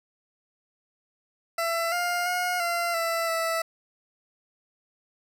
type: tone with pitch steps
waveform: 20% pulse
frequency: 669 / 705 / 718 / 688 / 666 / 658 Hz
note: E5 / F5 / F5 / F5 / E5 / E5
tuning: +25 / +16 / +48 / -26 / +18 / -3 cents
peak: -20 dBFS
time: 1.58-3.62 s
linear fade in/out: 5 ms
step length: 340 ms
effects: none